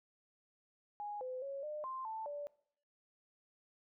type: tone with pitch steps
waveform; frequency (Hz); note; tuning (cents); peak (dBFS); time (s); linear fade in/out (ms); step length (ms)
sine; 828 / 510 / 552 / 603 / 1047 / 883 / 581; G#5 / C5 / C#5 / D5 / C6 / A5 / D5; -5 / -44 / -7 / +46 / +1 / +6 / -19; -40; 1-2.47; 0; 210
effects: noise-tail reverb RT60 0.6 s tail -20 dB re dry